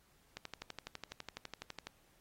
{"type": "click train", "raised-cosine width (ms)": 0.2, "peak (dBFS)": -25, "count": 19, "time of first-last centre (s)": [0.37, 1.87], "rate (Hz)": 12, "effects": ["pink hiss -70 dBFS RMS until 2.2 s", "AAC 48 kbps"]}